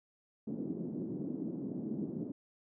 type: band-pass noise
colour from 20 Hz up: white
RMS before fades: -39 dBFS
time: 0.47-2.32 s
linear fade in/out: 5 ms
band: 180 to 300 Hz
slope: 24 dB/octave
effects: none